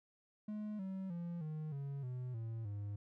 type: tone with pitch steps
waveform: triangle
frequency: 211.5 / 190.61 / 171.79 / 154.83 / 139.54 / 125.76 / 113.34 / 102.15 Hz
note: G#3 / G3 / F3 / D#3 / C#3 / B2 / A#2 / G#2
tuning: +32 / -48 / -28 / -8 / +12 / +32 / -48 / -28 cents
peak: -38 dBFS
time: 0.48-2.96 s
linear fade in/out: 5 ms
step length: 310 ms
effects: none